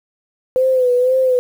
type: tone with vibrato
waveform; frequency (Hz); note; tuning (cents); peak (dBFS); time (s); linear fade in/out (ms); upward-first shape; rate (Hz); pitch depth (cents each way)
sine; 507; B4; +45; -11; 0.56-1.39; 0; sine; 2; 54
effects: 7-bit